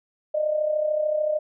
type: tone with amplitude modulation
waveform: sine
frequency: 610 Hz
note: D#5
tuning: 34 cents flat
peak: -18 dBFS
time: 0.34-1.39 s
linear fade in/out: 10 ms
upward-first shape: sine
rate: 33.5 Hz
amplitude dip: 60%
effects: none